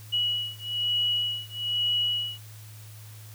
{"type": "beating tone pair", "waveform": "sine", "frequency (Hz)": [2923, 2924.1], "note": ["F#7", "F#7"], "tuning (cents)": [-22, -21], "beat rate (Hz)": 1.1, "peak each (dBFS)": -28, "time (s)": [0.12, 2.39], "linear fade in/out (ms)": 20, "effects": ["added 107 Hz sine -43 dBFS peak until 3.34 s", "white hiss -51 dBFS RMS until 3.34 s"]}